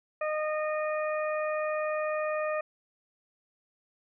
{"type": "harmonic tone", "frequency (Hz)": 614, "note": "D#5", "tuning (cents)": -23, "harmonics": [1, 2, 3, 4], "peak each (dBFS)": [-29, -35, -39, -41], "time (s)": [0.21, 2.61], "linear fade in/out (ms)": 5, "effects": []}